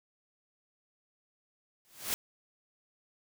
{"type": "noise with exponential growth", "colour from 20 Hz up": "white", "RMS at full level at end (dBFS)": -29, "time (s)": [1.85, 2.14], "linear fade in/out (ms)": 0, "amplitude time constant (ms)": 61, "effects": []}